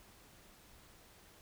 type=silence; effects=pink hiss -61 dBFS RMS until 1.41 s